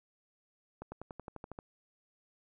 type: accelerating click train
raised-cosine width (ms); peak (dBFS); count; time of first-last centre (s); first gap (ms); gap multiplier
1; -29; 10; 0.82-1.589; 100; 0.96
effects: none